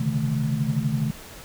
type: tone cluster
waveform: sine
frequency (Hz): 131.1 / 142.6 / 155.4 / 218.1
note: C3 / C#3 / D#3 / A3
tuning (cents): +4 / +49 / -2 / -15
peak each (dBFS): -27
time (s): 0-1.11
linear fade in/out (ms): 5
effects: pink hiss -42 dBFS RMS until 1.44 s